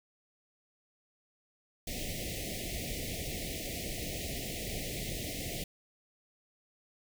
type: band-stop noise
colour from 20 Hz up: pink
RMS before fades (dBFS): -38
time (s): 1.87-5.64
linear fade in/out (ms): 5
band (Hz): 730 to 1900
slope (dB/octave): 96
effects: none